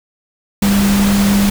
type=tone in noise; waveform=sine; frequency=200.5 Hz; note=G3; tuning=39 cents sharp; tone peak=-10 dBFS; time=0.62-1.5 s; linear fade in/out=5 ms; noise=pink; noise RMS=-19 dBFS; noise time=0.62-1.5 s; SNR=+6 dB; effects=none